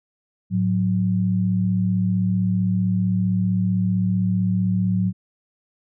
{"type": "tone pair together", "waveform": "sine", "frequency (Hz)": [107.7, 183.23], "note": ["A2", "F#3"], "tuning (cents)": [-37, -17], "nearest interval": "major sixth", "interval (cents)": 920, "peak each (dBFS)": [-22, -19], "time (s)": [0.5, 5.13], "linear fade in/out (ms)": 50, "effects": []}